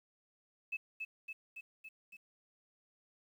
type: tone with echo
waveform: sine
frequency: 2606 Hz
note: E7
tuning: 20 cents flat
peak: -35 dBFS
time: 0.72-0.77 s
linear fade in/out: 10 ms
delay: 280 ms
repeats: 5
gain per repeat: -3 dB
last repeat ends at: 2.17 s
effects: 11-bit